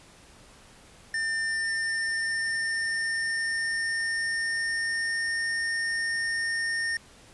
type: tone with pitch glide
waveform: square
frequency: 1800 to 1828.3 Hz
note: A6 to A#6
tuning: +39 to -34 cents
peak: -27 dBFS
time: 1.14-6.97 s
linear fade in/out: 2 ms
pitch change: +27 cents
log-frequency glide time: 1.44-5.43 s
effects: pink hiss -53 dBFS RMS until 7.33 s + resampled to 24000 Hz